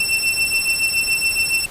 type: beating tone pair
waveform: sawtooth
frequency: 2688 / 2695.1 Hz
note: E7 / E7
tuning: +33 / +38 cents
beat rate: 7.1 Hz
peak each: -17 / -16 dBFS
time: 0-1.66 s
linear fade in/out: 5 ms
effects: pink hiss -37 dBFS RMS until 1.7 s + resampled to 32000 Hz